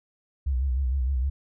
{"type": "tone with vibrato", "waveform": "sine", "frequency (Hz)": 65.41, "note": "C2", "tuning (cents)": 0, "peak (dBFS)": -22, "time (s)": [0.46, 1.3], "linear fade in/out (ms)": 10, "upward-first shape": "sine", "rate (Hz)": 6.5, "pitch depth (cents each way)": 110, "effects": []}